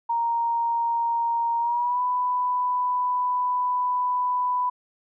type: tone with pitch glide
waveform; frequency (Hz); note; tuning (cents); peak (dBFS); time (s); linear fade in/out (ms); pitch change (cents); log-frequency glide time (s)
sine; 932.3 to 993.5; A#5 to B5; 0 to +10; -21; 0.09-4.7; 10; +110; 1.59-2.01
effects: none